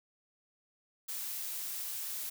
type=noise; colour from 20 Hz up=blue; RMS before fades=-39 dBFS; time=1.08-2.3 s; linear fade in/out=10 ms; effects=none